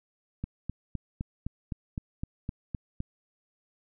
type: click train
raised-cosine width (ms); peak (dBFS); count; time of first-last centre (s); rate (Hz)
5; -20; 11; 0.44-3.004; 3.9
effects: none